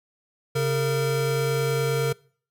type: tone pair together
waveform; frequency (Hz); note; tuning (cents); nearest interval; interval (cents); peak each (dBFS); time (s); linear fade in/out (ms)
square; 136.6 / 459.5; C#3 / A#4; -25 / -25; octave + major sixth; 2100; -25; 0.55-2.13; 10
effects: noise-tail reverb RT60 0.5 s tail -24 dB re dry